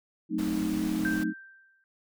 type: chord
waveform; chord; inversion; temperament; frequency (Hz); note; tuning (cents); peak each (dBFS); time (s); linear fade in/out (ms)
sine; F# diminished seventh; none; equal; 185 / 220 / 261.6 / 311.1; F#3 / A3 / C4 / Eb4; 0 / 0 / 0 / 0; -34 / -32 / -35 / -29; 0.29-1.34; 50
type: noise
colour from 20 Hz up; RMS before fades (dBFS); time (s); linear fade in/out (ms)
pink; -41; 0.38-1.24; 10
type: tone with exponential decay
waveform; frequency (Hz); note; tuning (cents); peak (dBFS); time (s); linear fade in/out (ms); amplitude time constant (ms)
sine; 1568; G6; 0; -27; 1.05-1.84; 1; 170
effects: none